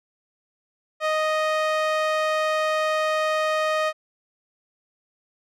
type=tone with band-pass filter; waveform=sawtooth; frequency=622.3 Hz; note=D#5; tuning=in tune; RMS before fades=-23 dBFS; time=1-3.93 s; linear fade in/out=50 ms; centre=1300 Hz; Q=0.67; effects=none